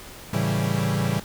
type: chord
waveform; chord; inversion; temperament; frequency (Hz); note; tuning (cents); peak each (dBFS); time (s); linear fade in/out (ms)
45% pulse; A dominant seventh; none; equal; 110 / 138.59 / 164.81 / 196; A2 / C#3 / E3 / G3; 0 / 0 / 0 / 0; -27; 0.33-1.2; 5
effects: pink hiss -42 dBFS RMS until 1.24 s